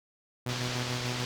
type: tone with tremolo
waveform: sawtooth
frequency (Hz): 123.47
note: B2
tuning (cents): 0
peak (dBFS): -27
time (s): 0.46-1.25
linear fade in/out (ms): 5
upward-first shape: square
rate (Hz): 6.8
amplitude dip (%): 40
type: low-pass noise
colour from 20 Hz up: white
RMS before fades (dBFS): -37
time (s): 0.49-1.25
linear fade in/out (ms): 0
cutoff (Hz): 5500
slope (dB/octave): 24
effects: none